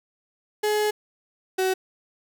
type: tone pair in turn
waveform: 35% pulse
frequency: 422.3 / 375.9 Hz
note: G#4 / F#4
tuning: +29 / +27 cents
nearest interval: major second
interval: 202 cents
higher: first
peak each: -19 dBFS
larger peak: neither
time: 0.63-0.91 / 1.58-1.74 s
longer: first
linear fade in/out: 10 ms
effects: none